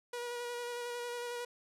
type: tone with vibrato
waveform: sawtooth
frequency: 482 Hz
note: B4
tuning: 42 cents flat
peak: -34 dBFS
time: 0.13-1.45 s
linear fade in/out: 5 ms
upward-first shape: square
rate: 11 Hz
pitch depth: 13 cents each way
effects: low-pass 12000 Hz 12 dB/octave